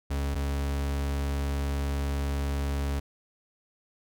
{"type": "tone pair in turn", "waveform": "40% pulse", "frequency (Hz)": [70, 70], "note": ["C#2", "C#2"], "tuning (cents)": [18, 18], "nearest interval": "unison", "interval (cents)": 0, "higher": "neither", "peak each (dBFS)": -26, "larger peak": "neither", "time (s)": [[0.1, 0.35], [0.35, 3]], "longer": "second", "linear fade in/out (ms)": 10, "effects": []}